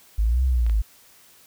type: linear two-way sweep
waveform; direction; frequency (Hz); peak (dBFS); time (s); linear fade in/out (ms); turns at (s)
sine; up then down; 51.1 to 66 to 51.1; -17; 0.18-0.82; 10; 0.44
type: clicks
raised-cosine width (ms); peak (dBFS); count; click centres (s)
0.3; -26 / -24; 2; 0.665 / 0.697
effects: white hiss -53 dBFS RMS until 1.46 s